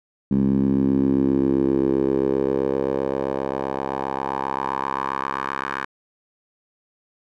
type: tone with band-pass filter sweep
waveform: 10% pulse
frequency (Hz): 67.6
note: C#2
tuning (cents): -43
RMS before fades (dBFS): -22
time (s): 0.31-5.85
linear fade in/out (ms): 5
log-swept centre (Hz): 210 to 1400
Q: 3
effects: none